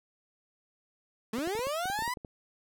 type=linear sweep; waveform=30% pulse; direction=up; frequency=207.7 to 1018 Hz; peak=-28 dBFS; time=1.33-2.14 s; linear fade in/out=5 ms
type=clicks; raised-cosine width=2 ms; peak=-29 dBFS; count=12; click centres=1.385 / 1.474 / 1.552 / 1.592 / 1.67 / 1.856 / 1.9 / 1.99 / 2.023 / 2.078 / 2.172 / 2.248 s
effects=none